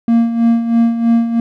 triangle tone with tremolo, 231.7 Hz, A#3, 10 cents flat, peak -5 dBFS, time 0.08-1.4 s, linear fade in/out 2 ms, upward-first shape sine, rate 3.1 Hz, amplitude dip 65%, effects none

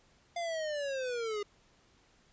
square linear sweep, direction down, 698.5 to 404.4 Hz, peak -34 dBFS, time 0.36-1.43 s, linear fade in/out 5 ms, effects pink hiss -66 dBFS RMS until 2.32 s + resampled to 16000 Hz

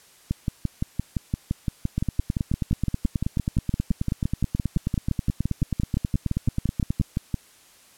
two click trains, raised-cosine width 5 ms, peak -11 / -11 dBFS, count 48 / 42, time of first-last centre 1.98-7.012 / 0.31-7.343 s, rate 9.34 / 5.83 Hz, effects white hiss -54 dBFS RMS until 7.97 s + low-pass 12000 Hz 12 dB/octave

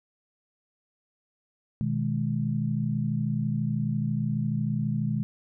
sine chord, G# minor, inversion first, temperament equal with one note detuned, 123.47 / 155.56 / 209.8 Hz, B2 / D#3 / G#3, 0 / 0 / +18 cents, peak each -29 dBFS, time 1.81-5.23 s, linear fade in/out 0 ms, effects none

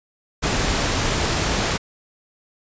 pink noise, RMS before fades -21 dBFS, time 0.42-1.78 s, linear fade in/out 20 ms, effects resampled to 16000 Hz

